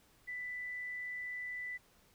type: tone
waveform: sine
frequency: 1986 Hz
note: B6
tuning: 9 cents sharp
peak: -39 dBFS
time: 0.27-1.78 s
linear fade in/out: 20 ms
effects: pink hiss -67 dBFS RMS until 2.14 s